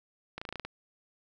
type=clicks; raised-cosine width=0.3 ms; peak=-22 dBFS; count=8; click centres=0.38 / 0.415 / 0.452 / 0.49 / 0.526 / 0.557 / 0.597 / 0.65 s; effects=none